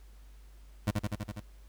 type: tone with echo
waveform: 25% pulse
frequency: 103.83 Hz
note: G#2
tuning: in tune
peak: -22 dBFS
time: 0.87-0.91 s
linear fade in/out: 5 ms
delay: 82 ms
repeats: 6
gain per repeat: -2 dB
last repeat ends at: 1.402 s
effects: added 50 Hz sine -50 dBFS peak until 1.68 s + pink hiss -65 dBFS RMS until 1.68 s